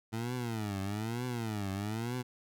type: tone with vibrato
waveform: 20% pulse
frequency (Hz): 110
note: A2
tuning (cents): 0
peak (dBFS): -29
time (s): 0.12-2.23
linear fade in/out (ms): 20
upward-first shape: triangle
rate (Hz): 1.1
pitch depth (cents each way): 250
effects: none